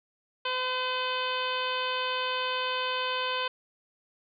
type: harmonic tone with a mistuned harmonic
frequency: 509 Hz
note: C5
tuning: 48 cents flat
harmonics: 1 / 2 / 3 / 4 / 5 / 6 / 7 / 8 / 9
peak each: -35 / -32 / -36 / -44 / -36 / -35 / -39 / -46 / -47 dBFS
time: 0.45-3.48 s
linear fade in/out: 5 ms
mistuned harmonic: 8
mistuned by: +48 cents
effects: none